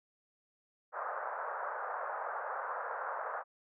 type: band-pass noise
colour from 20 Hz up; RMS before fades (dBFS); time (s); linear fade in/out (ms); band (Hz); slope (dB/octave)
white; -39; 0.92-3.44; 50; 500 to 1500; 48
effects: none